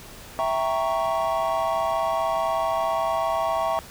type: chord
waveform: triangle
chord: E diminished seventh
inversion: none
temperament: equal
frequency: 659.3 / 784 / 932.3 / 1108.7 Hz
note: E5 / G5 / Bb5 / Db6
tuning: 0 / 0 / 0 / 0 cents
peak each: -23 / -27 / -27 / -26 dBFS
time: 0.39-3.79 s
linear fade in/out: 0 ms
effects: pink hiss -43 dBFS RMS until 3.9 s